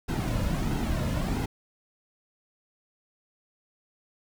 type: noise with flanger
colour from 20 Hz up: brown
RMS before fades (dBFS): -28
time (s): 0.08-1.46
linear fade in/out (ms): 10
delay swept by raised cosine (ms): 1.7 to 2.63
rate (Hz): 1.5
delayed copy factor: -0.6
effects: none